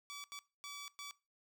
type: tone bursts at uneven times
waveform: 10% pulse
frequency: 1148 Hz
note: D6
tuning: 40 cents flat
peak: -37 dBFS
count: 4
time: 0.1-0.24 / 0.32-0.39 / 0.64-0.88 / 0.99-1.11 s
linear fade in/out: 0 ms
effects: noise-tail reverb RT60 0.3 s tail -21 dB re dry